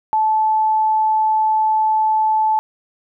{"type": "tone", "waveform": "sine", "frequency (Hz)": 870, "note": "A5", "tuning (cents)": -20, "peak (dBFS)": -13, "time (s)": [0.13, 2.59], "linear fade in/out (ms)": 0, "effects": []}